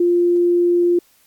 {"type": "tone", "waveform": "sine", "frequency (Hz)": 349.2, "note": "F4", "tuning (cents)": 0, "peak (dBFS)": -12, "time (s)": [0, 0.99], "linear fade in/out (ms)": 5, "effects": ["white hiss -56 dBFS RMS until 1.26 s", "Opus 48 kbps"]}